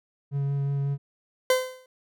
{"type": "tone with vibrato", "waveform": "triangle", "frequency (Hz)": 140, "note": "C#3", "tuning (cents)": 18, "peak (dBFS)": -22, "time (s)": [0.31, 0.98], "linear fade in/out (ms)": 50, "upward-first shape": "sine", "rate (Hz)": 5.5, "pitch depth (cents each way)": 10}
{"type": "tone with exponential decay", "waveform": "40% pulse", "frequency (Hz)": 513, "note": "C5", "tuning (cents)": -34, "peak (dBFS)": -15, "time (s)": [1.5, 1.86], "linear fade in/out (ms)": 2, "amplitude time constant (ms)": 78}
{"effects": []}